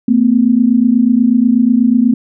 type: tone pair together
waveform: sine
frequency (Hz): 225.7 / 253.9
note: A3 / B3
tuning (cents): +44 / +48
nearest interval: major second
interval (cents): 204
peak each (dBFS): -10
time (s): 0.08-2.14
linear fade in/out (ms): 5
effects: none